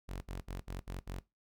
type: tone bursts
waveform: sawtooth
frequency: 45.79 Hz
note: F#1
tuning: 17 cents flat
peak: -35 dBFS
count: 6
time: 0.08-1.205 s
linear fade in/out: 20 ms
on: 140 ms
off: 57 ms
effects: noise-tail reverb RT60 0.2 s tail -19 dB re dry